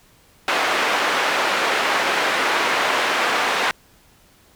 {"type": "band-pass noise", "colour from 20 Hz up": "white", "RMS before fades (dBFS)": -20, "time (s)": [0.48, 3.71], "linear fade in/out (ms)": 0, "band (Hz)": [410, 2000], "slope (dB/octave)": 12, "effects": ["pink hiss -54 dBFS RMS until 4.55 s"]}